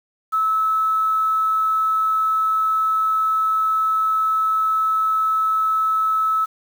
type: tone with quantisation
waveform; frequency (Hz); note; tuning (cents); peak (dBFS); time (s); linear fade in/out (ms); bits
sine; 1301; E6; -23; -16; 0.32-6.46; 20; 7
effects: none